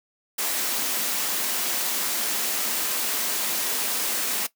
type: high-pass noise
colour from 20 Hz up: white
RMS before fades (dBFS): -26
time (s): 0.38-4.47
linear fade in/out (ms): 10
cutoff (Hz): 190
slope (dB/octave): 48
effects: noise-tail reverb RT60 0.1 s tail -17 dB re dry